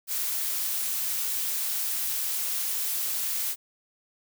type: noise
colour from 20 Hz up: blue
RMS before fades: -29 dBFS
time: 0.07-3.56 s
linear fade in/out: 50 ms
effects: none